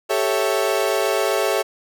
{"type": "chord", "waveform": "35% pulse", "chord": "A dominant seventh", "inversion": "third", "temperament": "equal", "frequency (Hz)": [392, 440, 554.4, 659.3], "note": ["G4", "A4", "C#5", "E5"], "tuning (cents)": [0, 0, 0, 0], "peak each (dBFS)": -22, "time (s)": [0.09, 1.63], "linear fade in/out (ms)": 20, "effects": []}